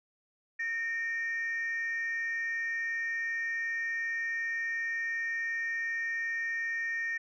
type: tone pair together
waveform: sine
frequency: 1837.3 / 2335 Hz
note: A#6 / D7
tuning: -26 / -11 cents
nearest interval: major third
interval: 415 cents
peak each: -30 / -39 dBFS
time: 0.59-7.18 s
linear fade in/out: 10 ms
effects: tanh soft clip ceiling -26 dBFS